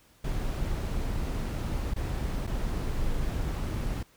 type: noise with dropouts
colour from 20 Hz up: brown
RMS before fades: -30 dBFS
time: 0.24-4.03 s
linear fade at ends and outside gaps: 5 ms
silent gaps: 1.938-1.961 / 2.468-2.473 s
effects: pink hiss -61 dBFS RMS until 4.16 s